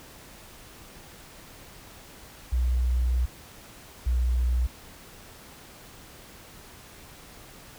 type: tone pair in turn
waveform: sine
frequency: 61.74 / 61.35 Hz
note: B1 / B1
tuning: 0 / -11 cents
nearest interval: unison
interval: 11 cents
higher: first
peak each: -21 dBFS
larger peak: neither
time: 2.52-3.26 / 4.06-4.67 s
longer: first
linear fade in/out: 10 ms
effects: pink hiss -48 dBFS RMS until 7.78 s